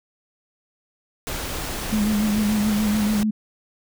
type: noise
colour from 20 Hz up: pink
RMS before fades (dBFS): -29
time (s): 1.27-3.23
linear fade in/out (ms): 0
type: tone with vibrato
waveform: sine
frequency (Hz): 211.1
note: G#3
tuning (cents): +29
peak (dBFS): -18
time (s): 1.92-3.31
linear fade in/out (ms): 10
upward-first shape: sine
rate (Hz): 6.9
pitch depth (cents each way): 45
effects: none